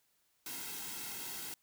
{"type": "noise with comb filter", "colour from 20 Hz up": "white", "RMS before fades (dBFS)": -43, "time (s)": [0.46, 1.54], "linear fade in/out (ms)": 2, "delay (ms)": 1.7, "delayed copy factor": -0.7, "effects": ["white hiss -75 dBFS RMS until 1.62 s"]}